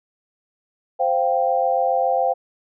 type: chord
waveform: sine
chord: C suspended fourth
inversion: none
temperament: just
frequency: 523.3 / 697.7 / 784.9 Hz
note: C5 / F5 / G5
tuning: 0 / -2 / +2 cents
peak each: -21 dBFS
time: 0.99-2.34 s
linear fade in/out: 20 ms
effects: none